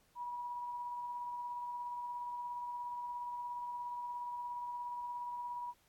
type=tone with tremolo; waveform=sine; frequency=969 Hz; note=B5; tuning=33 cents flat; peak=-38 dBFS; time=0.15-5.74 s; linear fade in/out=50 ms; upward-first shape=sine; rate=17 Hz; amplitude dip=25%; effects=pink hiss -71 dBFS RMS until 5.88 s + AAC 64 kbps